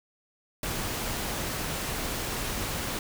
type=noise; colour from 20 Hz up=pink; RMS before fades=-32 dBFS; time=0.63-2.99 s; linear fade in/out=2 ms; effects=none